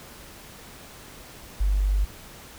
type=tone; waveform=sine; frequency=49 Hz; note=G1; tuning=in tune; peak=-19 dBFS; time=1.6-2.05 s; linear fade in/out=10 ms; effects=pink hiss -45 dBFS RMS until 2.58 s